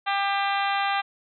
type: harmonic tone with a mistuned harmonic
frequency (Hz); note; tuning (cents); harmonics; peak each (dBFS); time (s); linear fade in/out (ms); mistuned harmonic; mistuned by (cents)
397.6; G4; +25; 2 / 3 / 4 / 5 / 6 / 7 / 8 / 9 / 10; -25 / -29 / -31 / -33 / -35 / -36 / -37 / -38 / -39; 0.06-1.02; 20; 7; -37
effects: none